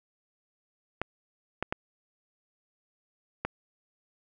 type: clicks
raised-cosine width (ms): 0.5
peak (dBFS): -14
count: 4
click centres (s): 1.016 / 1.626 / 1.725 / 3.45
effects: none